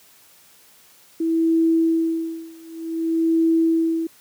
sine tone with tremolo, 327.4 Hz, E4, 12 cents flat, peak -14 dBFS, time 1.2-4.07 s, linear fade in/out 5 ms, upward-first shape sine, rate 0.54 Hz, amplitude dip 95%, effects white hiss -52 dBFS RMS until 4.2 s + high-pass 80 Hz 12 dB/octave

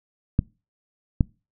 clicks, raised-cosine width 5 ms, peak -5 dBFS, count 2, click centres 0.391 / 1.208 s, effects noise-tail reverb RT60 0.3 s tail -25 dB re dry

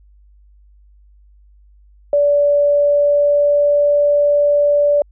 sine tone with pitch glide, 578 to 581.3 Hz, D5 to D5, -28 to -18 cents, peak -10 dBFS, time 2.13-5.02 s, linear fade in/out 2 ms, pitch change +10 cents, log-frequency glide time 2.55-3.94 s, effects added 50 Hz sine -45 dBFS peak until 5.11 s

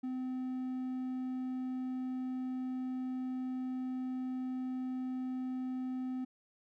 triangle tone, 256.3 Hz, C4, 36 cents flat, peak -33 dBFS, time 0.03-6.25 s, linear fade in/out 10 ms, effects none

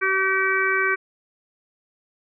harmonic tone, 382.9 Hz, G4, 41 cents flat, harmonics 1 / 3 / 4 / 5 / 6, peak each -26 / -26 / -22 / -27 / -25 dBFS, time 0.01-0.96 s, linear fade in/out 20 ms, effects none

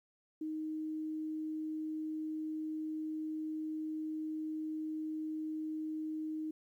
sine tone, 312 Hz, D#4, 5 cents sharp, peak -36 dBFS, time 0.41-6.51 s, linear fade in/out 5 ms, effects 12-bit

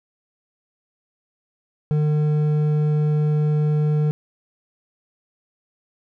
triangle tone with hard clipping, 150.8 Hz, D3, 46 cents sharp, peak -18 dBFS, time 1.91-4.11 s, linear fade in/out 0 ms, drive 10 dB, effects none

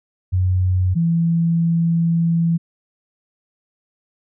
sine tone pair in turn, 92 / 167.18 Hz, F#2 / E3, -9 / +25 cents, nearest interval minor seventh, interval 1034 cents, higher second, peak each -14 / -14 dBFS, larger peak neither, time 0.32-0.95 / 0.95-2.58 s, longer second, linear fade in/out 20 ms, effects none

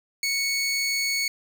20% pulse tone, 2217 Hz, C#7, in tune, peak -18 dBFS, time 0.23-1.28 s, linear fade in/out 2 ms, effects none

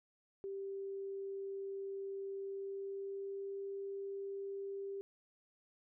sine tone with pitch glide, 392 to 394.7 Hz, G4 to G4, 0 to +12 cents, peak -40 dBFS, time 0.44-5.01 s, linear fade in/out 0 ms, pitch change +12 cents, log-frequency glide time 2.36-3.6 s, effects none

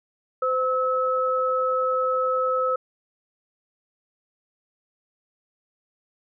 sine tone pair together, 514 / 1295.2 Hz, C5 / E6, -31 / -31 cents, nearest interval octave + major third, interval 1600 cents, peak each -23 dBFS, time 0.42-2.76 s, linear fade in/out 5 ms, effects none

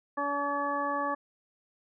harmonic tone, 285.3 Hz, C#4, 50 cents sharp, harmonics 1 / 2 / 3 / 4 / 6, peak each -37 / -35 / -35 / -31 / -38 dBFS, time 0.17-1.15 s, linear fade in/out 10 ms, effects none

